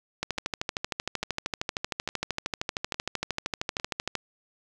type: two click trains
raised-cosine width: 0.2 ms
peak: -11 / -18 dBFS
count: 52 / 5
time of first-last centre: 0.23-4.153 / 0.38-3.799 s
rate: 13 / 1.17 Hz
effects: none